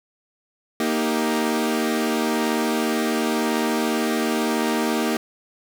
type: chord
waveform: sawtooth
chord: Eb major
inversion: second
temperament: equal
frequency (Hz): 233.1 / 311.1 / 392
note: Bb3 / Eb4 / G4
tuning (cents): 0 / 0 / 0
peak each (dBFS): -19 / -21 / -23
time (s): 0.8-5.17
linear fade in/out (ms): 2
effects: none